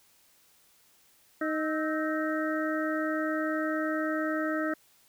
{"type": "harmonic tone with a mistuned harmonic", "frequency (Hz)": 311.1, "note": "D#4", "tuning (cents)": 0, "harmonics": [1, 2, 4, 5, 6], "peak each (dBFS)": [-30, -33, -36, -37, -38], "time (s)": [1.41, 4.74], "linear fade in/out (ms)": 5, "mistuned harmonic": 4, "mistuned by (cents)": 76, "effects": ["white hiss -63 dBFS RMS until 5.08 s"]}